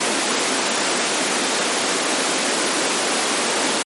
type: high-pass noise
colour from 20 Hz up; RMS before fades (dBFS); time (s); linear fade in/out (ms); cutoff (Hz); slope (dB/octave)
pink; -20; 0-3.83; 10; 250; 24
effects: MP3 48 kbps